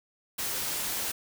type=noise; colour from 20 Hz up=white; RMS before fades=-32 dBFS; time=0.38-1.12 s; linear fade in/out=10 ms; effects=none